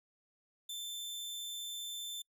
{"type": "tone", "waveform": "sawtooth", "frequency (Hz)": 3545, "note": "A7", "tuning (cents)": 12, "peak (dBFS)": -37, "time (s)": [0.69, 2.22], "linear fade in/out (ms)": 5, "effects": ["noise-tail reverb RT60 0.1 s tail -26 dB re dry"]}